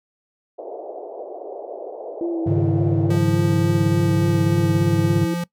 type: band-pass noise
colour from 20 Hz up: pink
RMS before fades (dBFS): -33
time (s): 0.58-3.18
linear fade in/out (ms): 10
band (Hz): 380 to 730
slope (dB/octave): 48
type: tone with vibrato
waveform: sine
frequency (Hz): 335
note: E4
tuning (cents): +28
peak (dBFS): -21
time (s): 2.21-5.34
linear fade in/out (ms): 2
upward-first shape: sine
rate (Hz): 3.5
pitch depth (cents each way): 34
type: chord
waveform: triangle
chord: Ab suspended fourth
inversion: none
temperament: equal with one note detuned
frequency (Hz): 102.28 / 138.59 / 155.56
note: Ab2 / Db3 / Eb3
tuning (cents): -26 / 0 / 0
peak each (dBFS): -19 / -20 / -21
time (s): 2.46-5.25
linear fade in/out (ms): 10
type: tone with pitch glide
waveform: square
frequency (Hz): 174.61 to 173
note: F3 to F3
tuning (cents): 0 to -16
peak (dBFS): -23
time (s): 3.1-5.44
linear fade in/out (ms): 5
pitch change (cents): -16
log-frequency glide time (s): 3.74-4.38
effects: noise-tail reverb RT60 0.1 s tail -21 dB re dry